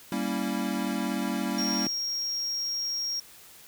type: chord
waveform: square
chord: G diminished seventh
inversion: none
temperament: equal with one note detuned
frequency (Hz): 196 / 233.1 / 277.2 / 328.1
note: G3 / Bb3 / Db4 / Fb4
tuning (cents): 0 / 0 / 0 / -8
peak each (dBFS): -33 / -33 / -34 / -36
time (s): 0.12-1.87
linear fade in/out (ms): 2
type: tone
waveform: triangle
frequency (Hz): 5588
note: F8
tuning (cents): 0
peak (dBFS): -27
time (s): 1.58-3.2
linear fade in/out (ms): 5
effects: white hiss -51 dBFS RMS until 3.67 s